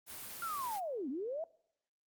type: noise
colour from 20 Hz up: white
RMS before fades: -46 dBFS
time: 0.06-0.81 s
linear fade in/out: 50 ms
type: linear two-way sweep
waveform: sine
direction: down then up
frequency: 1411 to 243 to 676 Hz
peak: -36 dBFS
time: 0.42-1.44 s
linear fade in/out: 2 ms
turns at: 1.09 s
effects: noise-tail reverb RT60 0.7 s tail -24 dB re dry + Opus 24 kbps